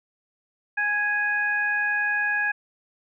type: harmonic tone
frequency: 830.6 Hz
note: G#5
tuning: in tune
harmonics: 1 / 2 / 3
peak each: -32 / -22 / -31 dBFS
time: 0.77-2.52 s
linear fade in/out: 10 ms
effects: none